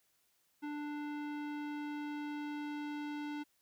square tone with low-pass filter sweep, 295 Hz, D4, 8 cents sharp, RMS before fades -41 dBFS, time 0.62-3.44 s, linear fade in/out 20 ms, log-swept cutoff 2200 to 3400 Hz, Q 0.94, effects white hiss -75 dBFS RMS until 3.61 s

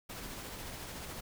pink noise with tremolo, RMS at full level -43 dBFS, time 0.09-1.21 s, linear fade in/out 10 ms, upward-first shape sine, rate 14 Hz, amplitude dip 25%, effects none

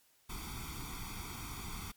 pink noise with comb filter, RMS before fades -43 dBFS, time 0.29-1.92 s, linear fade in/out 10 ms, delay 0.87 ms, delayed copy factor +0.95, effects white hiss -69 dBFS RMS until 1.96 s + MP3 96 kbps

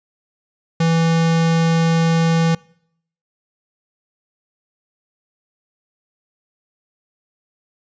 square tone, 164.81 Hz, E3, in tune, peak -14 dBFS, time 0.8-2.55 s, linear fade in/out 5 ms, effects noise-tail reverb RT60 0.7 s tail -25 dB re dry + resampled to 16000 Hz

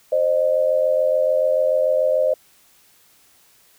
sine tone pair together, 525.1 / 612 Hz, C5 / D#5, +6 / -29 cents, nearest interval minor third, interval 265 cents, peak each -18 dBFS, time 0.12-2.34 s, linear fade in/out 5 ms, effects white hiss -55 dBFS RMS until 3.78 s

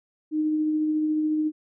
sine tone with tremolo, 308 Hz, D#4, 17 cents flat, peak -20 dBFS, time 0.31-1.52 s, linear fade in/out 50 ms, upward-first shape triangle, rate 14 Hz, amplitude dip 25%, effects none

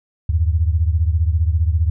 sine beating tone pair, 77.78 / 92.78 Hz, D#2 / F#2, 0 / +5 cents, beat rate 15 Hz, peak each -15 / -19 dBFS, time 0.29-1.9 s, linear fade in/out 5 ms, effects none

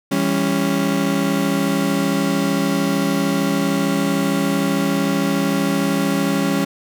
35% pulse chord, C# diminished, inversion first, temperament just, 166.31 / 199.57 / 277.2 Hz, E3 / G3 / C#4, +16 / +31 / 0 cents, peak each -22 / -19 / -18 dBFS, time 0.11-6.65 s, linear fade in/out 10 ms, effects none

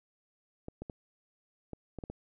clicks, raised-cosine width 2 ms, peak -27 dBFS, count 7, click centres 0.684 / 0.82 / 0.898 / 1.733 / 1.987 / 2.038 / 2.1 s, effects none

